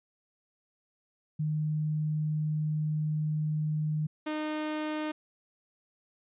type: tone pair in turn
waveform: sine / sawtooth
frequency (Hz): 153.3 / 306.6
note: D#3 / D#4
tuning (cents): -25 / -25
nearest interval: octave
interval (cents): 1200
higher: second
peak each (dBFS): -27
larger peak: neither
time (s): 1.39-4.07 / 4.26-5.12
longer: first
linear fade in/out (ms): 10
effects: resampled to 8000 Hz